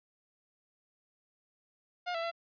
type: tone with pitch steps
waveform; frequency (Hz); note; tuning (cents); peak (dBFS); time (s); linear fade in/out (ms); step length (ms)
sawtooth; 712 / 666 / 674; F5 / E5 / E5; +33 / +18 / +38; -29; 2.06-2.315; 20; 85
effects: resampled to 11025 Hz